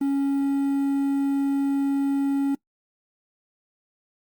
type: tone with quantisation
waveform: triangle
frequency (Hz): 277.2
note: C#4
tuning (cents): 0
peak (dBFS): -18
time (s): 0.01-2.55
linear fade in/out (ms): 5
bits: 8
effects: noise-tail reverb RT60 0.1 s tail -22 dB re dry + Opus 24 kbps